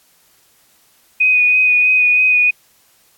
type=tone with vibrato; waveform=sine; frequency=2489 Hz; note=D#7; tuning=in tune; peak=-9 dBFS; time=1.2-2.51 s; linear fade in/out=10 ms; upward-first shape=sine; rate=3.1 Hz; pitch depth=18 cents each way; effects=white hiss -54 dBFS RMS until 3.17 s + AAC 64 kbps